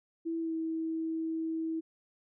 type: tone with pitch glide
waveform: sine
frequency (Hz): 329.6 to 323.4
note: E4 to E4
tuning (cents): 0 to -33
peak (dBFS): -31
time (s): 0.25-1.81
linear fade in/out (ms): 20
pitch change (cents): -33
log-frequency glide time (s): 0.39-0.54
effects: none